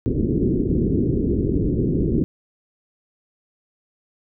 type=low-pass noise; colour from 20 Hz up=white; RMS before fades=-20 dBFS; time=0.06-2.24 s; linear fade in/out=0 ms; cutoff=390 Hz; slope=48 dB/octave; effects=none